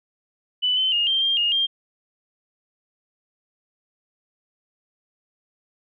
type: tone with pitch steps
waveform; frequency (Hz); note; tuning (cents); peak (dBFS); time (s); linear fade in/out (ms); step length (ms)
sine; 2988 / 3061 / 2845 / 3162 / 3196 / 2847 / 3196; F#7 / G7 / F7 / G7 / G7 / F7 / G7; +16 / -42 / +31 / +14 / +33 / +33 / +33; -18; 0.62-1.67; 20; 150
effects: none